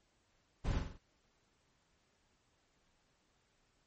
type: noise with echo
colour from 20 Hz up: brown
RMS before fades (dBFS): -35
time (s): 0.64-0.8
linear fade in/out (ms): 20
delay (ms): 46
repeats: 4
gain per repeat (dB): -5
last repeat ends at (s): 0.984
effects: pink hiss -75 dBFS RMS until 3.86 s + MP3 32 kbps